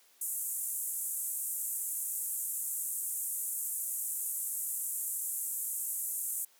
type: band-pass noise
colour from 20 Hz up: white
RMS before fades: -36 dBFS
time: 0.21-6.45 s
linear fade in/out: 5 ms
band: 7500 to 14000 Hz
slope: 48 dB/octave
effects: white hiss -64 dBFS RMS until 6.59 s + high-pass 300 Hz 12 dB/octave